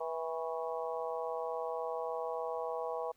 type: harmonic tone with a mistuned harmonic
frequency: 163.3 Hz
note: E3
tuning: 16 cents flat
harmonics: 3 / 4 / 5 / 6 / 7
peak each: -38 / -40 / -42 / -44 / -45 dBFS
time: 0-3.12 s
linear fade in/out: 10 ms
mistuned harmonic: 7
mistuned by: -56 cents
effects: pink hiss -71 dBFS RMS until 3.16 s